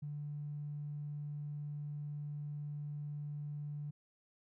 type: tone with tanh clipping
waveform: triangle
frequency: 147 Hz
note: D3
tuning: 2 cents sharp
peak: -39 dBFS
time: 0.02-3.91 s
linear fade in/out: 10 ms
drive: 2 dB
effects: none